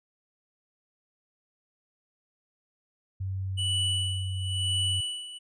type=tone with pitch glide; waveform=sine; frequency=95.3 to 94.15 Hz; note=G2 to F#2; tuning=-48 to +31 cents; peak=-29 dBFS; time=3.2-5.01 s; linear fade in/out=10 ms; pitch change=-21 cents; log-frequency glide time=3.43-4.38 s
type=tone with tremolo; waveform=square; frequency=2960 Hz; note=F#7; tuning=in tune; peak=-26 dBFS; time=3.57-5.39 s; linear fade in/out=20 ms; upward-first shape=sine; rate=1 Hz; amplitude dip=80%
effects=resampled to 22050 Hz